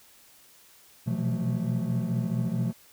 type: tone cluster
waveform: triangle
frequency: 122.3 / 126.8 / 167.4 / 181.6 / 220.6 Hz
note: B2 / B2 / E3 / F#3 / A3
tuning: -16 / +46 / +27 / -32 / +5 cents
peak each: -30 dBFS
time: 1.06-2.73 s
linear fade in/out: 20 ms
effects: white hiss -56 dBFS RMS until 2.92 s